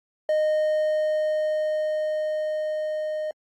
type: tone with level ramp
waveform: triangle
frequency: 616 Hz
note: D#5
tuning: 17 cents flat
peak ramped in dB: -17 to -24 dBFS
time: 0.29-3.31 s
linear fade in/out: 2 ms
effects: AAC 64 kbps